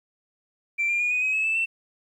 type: tone with pitch steps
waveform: sine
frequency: 2349 / 2394 / 2440 / 2487 / 2535 / 2584 / 2634 / 2684 Hz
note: D7 / D7 / D#7 / D#7 / D#7 / E7 / E7 / E7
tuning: 0 / +33 / -34 / -1 / +32 / -35 / -2 / +31 cents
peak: -20 dBFS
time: 0.78-1.66 s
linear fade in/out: 20 ms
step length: 110 ms
effects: tanh soft clip ceiling -18 dBFS + 10-bit